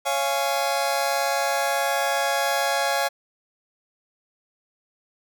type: chord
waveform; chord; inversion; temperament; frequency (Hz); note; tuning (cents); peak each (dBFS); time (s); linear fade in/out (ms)
sawtooth; Db major; none; just; 554.4 / 693 / 831.5; Db5 / F5 / Ab5; 0 / -14 / +2; -22; 0.05-3.09; 20
effects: none